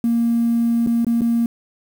triangle tone with dropouts, 233.1 Hz, A#3, in tune, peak -11 dBFS, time 0.04-1.46 s, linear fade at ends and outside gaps 2 ms, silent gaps 0.864-0.871 / 1.047-1.067 / 1.209-1.217 s, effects tanh soft clip ceiling -12 dBFS + 7-bit

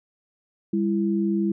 sine tone pair together, 200 / 333.8 Hz, G3 / E4, +35 / +22 cents, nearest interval major sixth, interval 887 cents, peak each -22 / -24 dBFS, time 0.73-1.52 s, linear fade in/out 5 ms, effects none

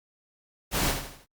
pink noise with echo, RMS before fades -26 dBFS, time 0.71-0.95 s, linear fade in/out 50 ms, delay 79 ms, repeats 4, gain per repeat -7 dB, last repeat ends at 1.266 s, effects Opus 48 kbps

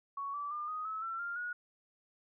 sine tone with pitch steps, 1115 / 1157.7 / 1202 / 1247.9 / 1295.7 / 1345.3 / 1396.7 / 1450.2 Hz, C#6 / D6 / D6 / D#6 / E6 / E6 / F6 / F#6, +10 / -25 / +40 / +5 / -30 / +35 / 0 / -35 cents, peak -36 dBFS, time 0.17-1.53 s, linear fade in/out 5 ms, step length 170 ms, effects none

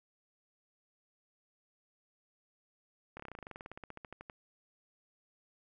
slowing click train, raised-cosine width 0.5 ms, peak -30 dBFS, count 23, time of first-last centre 3.17-4.298 s, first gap 26 ms, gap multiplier 1.06, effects none

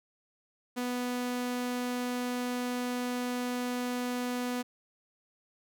sawtooth tone, 246.9 Hz, B3, in tune, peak -27 dBFS, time 0.76-4.63 s, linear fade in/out 20 ms, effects none

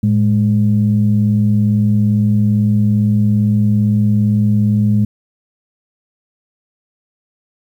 sine tone pair together, 110.03 / 207.7 Hz, A2 / G#3, 0 / 0 cents, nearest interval major seventh, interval 1100 cents, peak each -12 dBFS, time 0.03-5.05 s, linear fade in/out 5 ms, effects tanh soft clip ceiling -3 dBFS + 8-bit

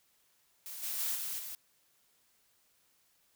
blue noise with level steps, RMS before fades -44 / -37 / -34 / -38 / -43 dBFS, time 0.66-1.55 s, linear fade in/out 0 ms, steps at 0.82 / 0.98 / 1.14 / 1.38 s, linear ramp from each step 20 ms, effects white hiss -71 dBFS RMS until 3.35 s

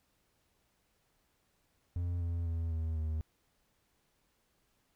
triangle tone with pitch steps, 87.31 / 85.02 / 82.79 / 80.62 / 78.51 Hz, F2 / F2 / E2 / E2 / D#2, 0 / -46 / +8 / -38 / +16 cents, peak -30 dBFS, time 1.96-3.21 s, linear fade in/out 0 ms, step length 250 ms, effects pink hiss -75 dBFS RMS until 4.95 s

